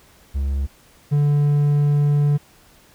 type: tone pair in turn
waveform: triangle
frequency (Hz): 69 / 145.62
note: C#2 / D3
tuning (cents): -7 / -14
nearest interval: octave + minor second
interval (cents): 1293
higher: second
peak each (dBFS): -17 / -12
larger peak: second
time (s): 0.34-0.67 / 1.11-2.38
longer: second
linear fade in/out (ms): 20
effects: pink hiss -52 dBFS RMS until 2.94 s